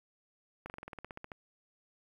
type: slowing click train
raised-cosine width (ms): 0.5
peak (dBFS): -28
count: 13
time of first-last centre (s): 0.66-1.318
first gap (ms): 39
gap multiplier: 1.06
effects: 10-bit